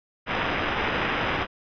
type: noise with sample-and-hold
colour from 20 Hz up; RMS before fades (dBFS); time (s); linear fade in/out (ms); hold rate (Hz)
white; -26; 0.26-1.47; 50; 4410
effects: resampled to 11025 Hz